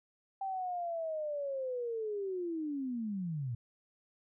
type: linear sweep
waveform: sine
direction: down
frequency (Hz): 784 to 112.4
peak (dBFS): -34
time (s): 0.41-3.55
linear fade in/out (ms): 5
effects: none